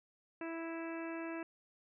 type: harmonic tone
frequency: 329.6 Hz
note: E4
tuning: in tune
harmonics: 1 / 2 / 3 / 4 / 5 / 6 / 7 / 8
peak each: -41 / -47 / -51 / -53 / -51 / -56 / -56 / -53 dBFS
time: 0.41-1.43 s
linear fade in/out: 2 ms
effects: none